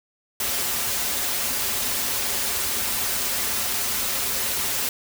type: noise with comb filter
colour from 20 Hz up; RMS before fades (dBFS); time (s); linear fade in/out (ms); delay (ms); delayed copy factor
white; -25; 0.4-4.89; 2; 6.3; -0.65
effects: none